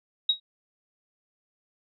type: tone with exponential decay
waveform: sine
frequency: 3800 Hz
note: A#7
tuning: 33 cents sharp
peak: -15 dBFS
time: 0.29-0.4 s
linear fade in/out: 5 ms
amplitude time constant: 23 ms
effects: MP3 96 kbps